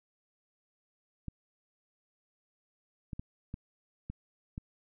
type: clicks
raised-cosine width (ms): 5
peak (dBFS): -26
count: 6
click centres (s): 1.283 / 3.132 / 3.195 / 3.541 / 4.1 / 4.579
effects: none